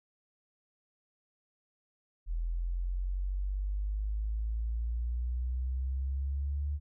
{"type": "exponential sweep", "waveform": "sine", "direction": "up", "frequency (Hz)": [41.2, 73.42], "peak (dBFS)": -30, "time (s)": [2.26, 6.8], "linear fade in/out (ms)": 50, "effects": []}